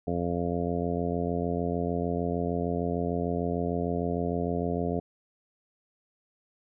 harmonic tone, 86.6 Hz, F2, 14 cents flat, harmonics 1 / 2 / 3 / 4 / 5 / 6 / 7 / 8, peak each -35 / -32 / -33 / -38 / -33 / -38 / -38 / -36 dBFS, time 0.07-5 s, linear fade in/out 5 ms, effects none

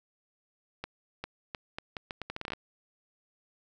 accelerating click train, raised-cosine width 0.3 ms, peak -20 dBFS, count 15, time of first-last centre 0.84-2.534 s, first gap 400 ms, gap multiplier 0.77, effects none

